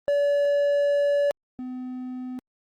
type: tone pair in turn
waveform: triangle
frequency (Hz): 573 / 253.4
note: D5 / B3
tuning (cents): -43 / +45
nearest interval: octave + major second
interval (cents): 1412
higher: first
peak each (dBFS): -17 / -29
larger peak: first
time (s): 0.08-1.31 / 1.59-2.39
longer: first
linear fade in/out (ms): 0
effects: Opus 24 kbps